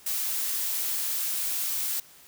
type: noise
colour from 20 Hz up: blue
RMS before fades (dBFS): -29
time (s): 0.06-2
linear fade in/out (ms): 5
effects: white hiss -53 dBFS RMS until 2.27 s